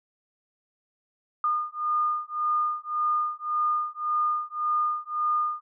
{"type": "beating tone pair", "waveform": "sine", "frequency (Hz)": [1217, 1218.8], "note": ["D#6", "D#6"], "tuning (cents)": [-39, -36], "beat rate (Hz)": 1.8, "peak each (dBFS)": -27, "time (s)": [1.44, 5.61], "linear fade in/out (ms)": 2, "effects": []}